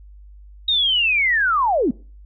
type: linear sweep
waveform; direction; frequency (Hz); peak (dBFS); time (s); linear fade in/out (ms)
sine; down; 3767 to 208.3; -15; 0.68-1.91; 5
effects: noise-tail reverb RT60 0.4 s tail -24 dB re dry + added 50 Hz sine -40 dBFS peak until 2.25 s